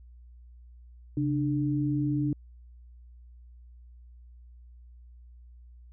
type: tone pair together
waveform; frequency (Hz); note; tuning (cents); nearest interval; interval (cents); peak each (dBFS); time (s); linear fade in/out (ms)
sine; 136.18 / 297; C#3 / D4; -30 / +20; octave + minor second; 1350; -28 / -27; 1.17-2.33; 2
effects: added 60 Hz sine -48 dBFS peak until 5.92 s